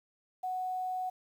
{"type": "tone with quantisation", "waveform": "sine", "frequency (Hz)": 740, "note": "F#5", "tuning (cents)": 0, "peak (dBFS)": -32, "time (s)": [0.43, 1.1], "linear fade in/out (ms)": 10, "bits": 10, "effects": []}